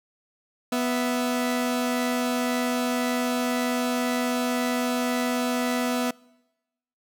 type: tone pair together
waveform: sawtooth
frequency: 247 / 659.3 Hz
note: B3 / E5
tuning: 0 / 0 cents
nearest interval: octave + perfect fourth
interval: 1700 cents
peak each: -20 / -26 dBFS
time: 0.72-6.11 s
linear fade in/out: 5 ms
effects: noise-tail reverb RT60 1.0 s tail -25 dB re dry